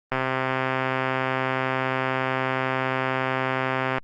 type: click train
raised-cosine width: 0.5 ms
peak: -9 dBFS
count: 507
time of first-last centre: 0.12-3.983 s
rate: 131 Hz
effects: Opus 24 kbps